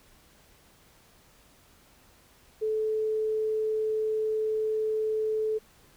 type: tone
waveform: sine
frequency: 434.6 Hz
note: A4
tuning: 21 cents flat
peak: -25 dBFS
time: 2.61-5.59 s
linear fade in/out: 20 ms
effects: pink hiss -59 dBFS RMS until 5.96 s